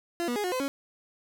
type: tone with pitch steps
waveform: 30% pulse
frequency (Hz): 342.9 / 242.3 / 415.2 / 361.8 / 512 / 277.1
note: F4 / B3 / G#4 / F#4 / C5 / C#4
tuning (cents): -32 / -33 / 0 / -39 / -38 / -1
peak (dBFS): -25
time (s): 0.2-0.68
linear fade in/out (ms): 0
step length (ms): 80
effects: none